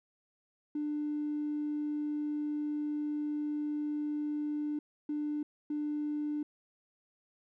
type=tone bursts at uneven times; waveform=triangle; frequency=297.5 Hz; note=D4; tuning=22 cents sharp; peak=-28 dBFS; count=3; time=0.75-4.79 / 5.09-5.43 / 5.7-6.43 s; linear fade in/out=5 ms; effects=tanh soft clip ceiling -29 dBFS